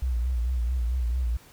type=tone with vibrato; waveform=sine; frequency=61 Hz; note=B1; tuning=21 cents flat; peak=-23 dBFS; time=0.02-1.37 s; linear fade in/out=5 ms; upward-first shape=sine; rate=4.5 Hz; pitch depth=94 cents each way; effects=pink hiss -53 dBFS RMS until 1.52 s